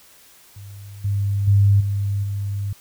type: tone with level steps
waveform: sine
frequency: 100.3 Hz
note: G2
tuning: 40 cents sharp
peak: -35 / -18 / -11 / -19 / -22 dBFS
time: 0.56-2.73 s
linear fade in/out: 5 ms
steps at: 1.04 / 1.47 / 1.8 / 2.23 s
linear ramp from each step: 10 ms
effects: white hiss -50 dBFS RMS until 2.8 s